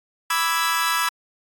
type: chord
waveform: sawtooth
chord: E dominant seventh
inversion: second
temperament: equal with one note detuned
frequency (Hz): 987.8 / 1171.3 / 1318.5 / 1661.2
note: B5 / D6 / E6 / G#6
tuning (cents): 0 / -5 / 0 / 0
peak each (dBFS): -21 / -25 / -20 / -22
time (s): 0.3-1.09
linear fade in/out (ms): 5
effects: AAC 64 kbps